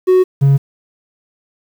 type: tone pair in turn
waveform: triangle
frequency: 370 / 138.59 Hz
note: F#4 / C#3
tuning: 0 / 0 cents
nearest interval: octave + perfect fourth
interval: 1700 cents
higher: first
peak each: -4 dBFS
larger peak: neither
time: 0.07-0.24 / 0.41-0.58 s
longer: neither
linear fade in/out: 20 ms
effects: tanh soft clip ceiling 0 dBFS + 7-bit